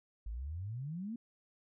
sine exponential sweep, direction up, 50.1 to 242.1 Hz, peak -38 dBFS, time 0.26-1.16 s, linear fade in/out 5 ms, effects none

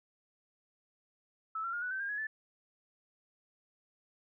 sine tone with pitch steps, 1307 / 1362.5 / 1420.4 / 1480.7 / 1543.6 / 1609.1 / 1677.4 / 1748.7 Hz, E6 / F6 / F6 / F#6 / G6 / G6 / G#6 / A6, -15 / -43 / +29 / +1 / -27 / +45 / +17 / -11 cents, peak -34 dBFS, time 1.55-2.27 s, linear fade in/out 5 ms, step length 90 ms, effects none

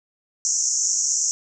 pink band-pass noise, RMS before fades -22 dBFS, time 0.45-1.31 s, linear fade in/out 0 ms, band 5700 to 7300 Hz, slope 96 dB/octave, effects none

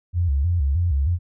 sine tone with vibrato, 77.78 Hz, D#2, in tune, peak -17 dBFS, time 0.13-1.19 s, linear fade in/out 50 ms, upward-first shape square, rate 3.2 Hz, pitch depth 200 cents each way, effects none

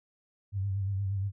sine tone with vibrato, 98 Hz, G2, in tune, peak -28 dBFS, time 0.52-1.32 s, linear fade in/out 50 ms, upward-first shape sine, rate 8.5 Hz, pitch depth 52 cents each way, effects none

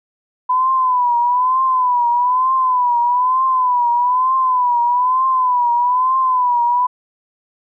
sine tone with vibrato, 1000 Hz, B5, 21 cents sharp, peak -12 dBFS, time 0.49-6.87 s, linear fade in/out 10 ms, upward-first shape triangle, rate 1.1 Hz, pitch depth 96 cents each way, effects none

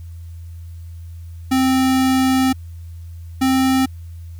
square tone pair in turn, 261.6 / 262.9 Hz, C4 / C4, 0 / +8 cents, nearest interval unison, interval 8 cents, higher second, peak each -14 dBFS, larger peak neither, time 1.51-2.53 / 3.41-3.86 s, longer first, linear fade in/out 10 ms, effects added 84 Hz sine -31 dBFS peak until 4.39 s + white hiss -57 dBFS RMS until 4.39 s

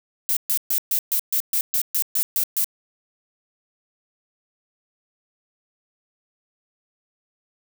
violet noise bursts, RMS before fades -21 dBFS, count 12, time 0.29-2.644 s, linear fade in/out 0 ms, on 77 ms, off 130 ms, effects none

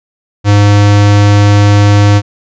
square tone, 102.5 Hz, G#2, 22 cents flat, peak -4 dBFS, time 0.44-2.22 s, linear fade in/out 50 ms, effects resampled to 16000 Hz

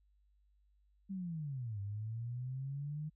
sine linear two-way sweep, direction down then up, 198.8 to 98.3 to 154.9 Hz, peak -38 dBFS, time 1.09-3.1 s, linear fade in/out 20 ms, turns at 1.8 s, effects added 50 Hz sine -68 dBFS peak until 3.15 s

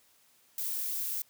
violet noise, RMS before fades -34 dBFS, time 0.58-1.22 s, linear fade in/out 2 ms, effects white hiss -65 dBFS RMS until 1.29 s + high-pass 60 Hz 12 dB/octave

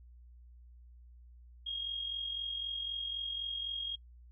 sine tone with amplitude modulation, 3258 Hz, G#7, 34 cents flat, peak -33 dBFS, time 1.66-3.96 s, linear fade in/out 10 ms, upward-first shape sine, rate 43.9 Hz, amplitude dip 55%, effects noise-tail reverb RT60 0.1 s tail -26 dB re dry + added 60 Hz sine -53 dBFS peak until 4.31 s

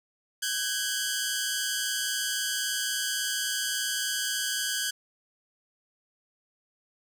10% pulse tone pair together, 1523.4 / 1647 Hz, G6 / G#6, -50 / -15 cents, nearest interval minor second, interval 135 cents, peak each -22 dBFS, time 0.42-4.91 s, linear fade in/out 10 ms, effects none

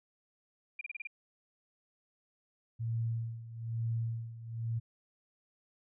sine tone bursts, 2398 Hz, D7, 36 cents sharp, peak -37 dBFS, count 6, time 0.79-1.072 s, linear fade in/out 5 ms, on 22 ms, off 30 ms
sine tone with tremolo, 114.7 Hz, A#2, 28 cents flat, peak -30 dBFS, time 2.79-4.8 s, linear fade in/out 20 ms, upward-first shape sine, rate 1.1 Hz, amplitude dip 80%
effects none

